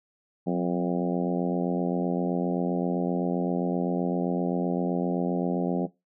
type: harmonic tone with a mistuned harmonic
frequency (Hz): 87.7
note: F2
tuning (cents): +8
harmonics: 2 / 3 / 4 / 5 / 6 / 7 / 8 / 9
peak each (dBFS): -26 / -30 / -32 / -34 / -36 / -37 / -38 / -39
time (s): 0.46-5.87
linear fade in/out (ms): 20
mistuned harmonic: 2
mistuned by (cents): +41
effects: noise-tail reverb RT60 0.2 s tail -18 dB re dry